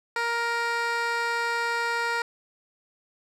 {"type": "tone with band-pass filter", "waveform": "15% pulse", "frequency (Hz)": 468.3, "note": "A#4", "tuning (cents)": 8, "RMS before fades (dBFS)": -27, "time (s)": [0.16, 2.22], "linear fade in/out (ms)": 2, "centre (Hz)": 1800, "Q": 0.6, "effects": []}